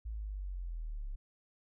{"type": "linear sweep", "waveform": "sine", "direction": "down", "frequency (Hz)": [55.5, 33.1], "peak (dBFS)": -37, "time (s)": [0.05, 1.16], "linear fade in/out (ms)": 10, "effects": []}